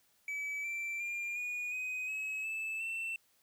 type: tone with pitch steps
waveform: triangle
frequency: 2292 / 2344 / 2398 / 2452 / 2508 / 2565 / 2624 / 2683 Hz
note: D7 / D7 / D7 / D#7 / D#7 / E7 / E7 / E7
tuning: -43 / -4 / +36 / -26 / +13 / -48 / -9 / +30 cents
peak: -34 dBFS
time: 0.28-3.16 s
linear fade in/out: 2 ms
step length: 360 ms
effects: white hiss -71 dBFS RMS until 3.42 s